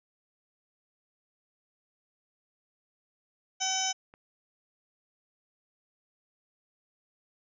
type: harmonic tone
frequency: 759 Hz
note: F#5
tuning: 44 cents sharp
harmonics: 1 / 2 / 3 / 4 / 5 / 7 / 8 / 9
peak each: -34 / -41 / -40 / -35 / -42 / -35 / -32 / -38 dBFS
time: 3.6-3.93 s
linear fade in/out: 20 ms
type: click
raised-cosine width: 0.5 ms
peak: -37 dBFS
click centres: 4.139 s
effects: none